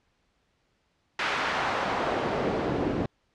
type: noise with band-pass filter sweep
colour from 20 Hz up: pink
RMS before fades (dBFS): -28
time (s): 1.19-3.06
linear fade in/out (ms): 2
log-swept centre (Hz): 1800 to 260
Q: 0.87
effects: pink hiss -71 dBFS RMS until 3.34 s + low-pass 5000 Hz 12 dB/octave